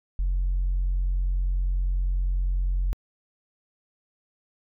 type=tone; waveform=sine; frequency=45 Hz; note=F#1; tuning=47 cents flat; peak=-20 dBFS; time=0.19-2.93 s; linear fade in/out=0 ms; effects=tanh soft clip ceiling -19 dBFS